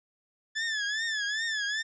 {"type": "tone with vibrato", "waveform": "sawtooth", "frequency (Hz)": 1731, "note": "A6", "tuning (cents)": -29, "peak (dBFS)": -25, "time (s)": [0.55, 1.83], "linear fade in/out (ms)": 20, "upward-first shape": "triangle", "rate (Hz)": 2.5, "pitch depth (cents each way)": 120, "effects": ["resampled to 16000 Hz"]}